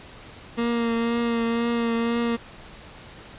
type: tone with vibrato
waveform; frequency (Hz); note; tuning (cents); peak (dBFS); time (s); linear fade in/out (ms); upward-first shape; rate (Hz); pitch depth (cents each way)
30% pulse; 233.1; A#3; 0; -19; 0.57-2.37; 20; triangle; 2; 24
effects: pink hiss -44 dBFS RMS until 3.38 s + resampled to 8000 Hz